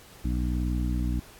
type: harmonic tone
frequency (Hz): 61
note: B1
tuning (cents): -21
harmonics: 1 / 2 / 3 / 4 / 5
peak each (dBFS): -26 / -34 / -34 / -35 / -36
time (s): 0.24-1.2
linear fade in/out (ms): 10
effects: pink hiss -51 dBFS RMS until 1.39 s + AAC 64 kbps